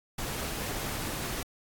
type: noise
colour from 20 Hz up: pink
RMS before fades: -35 dBFS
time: 0.18-1.43 s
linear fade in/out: 5 ms
effects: AAC 64 kbps